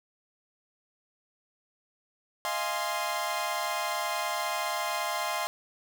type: chord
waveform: sawtooth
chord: F minor seventh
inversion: third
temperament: equal with one note detuned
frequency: 622.3 / 692.8 / 830.6 / 1046.5 Hz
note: Eb5 / F5 / Ab5 / C6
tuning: 0 / -14 / 0 / 0 cents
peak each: -33 / -31 / -32 / -29 dBFS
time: 2.45-5.47 s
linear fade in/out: 0 ms
effects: none